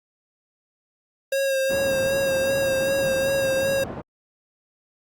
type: tone with vibrato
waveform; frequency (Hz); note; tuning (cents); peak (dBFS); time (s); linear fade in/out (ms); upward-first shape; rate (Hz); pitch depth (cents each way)
square; 540; C#5; -45; -21; 1.32-3.84; 5; sine; 2.6; 25
type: band-pass noise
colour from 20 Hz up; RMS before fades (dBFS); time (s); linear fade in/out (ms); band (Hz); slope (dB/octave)
pink; -33; 1.69-4.02; 20; 110 to 880; 12
effects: Opus 48 kbps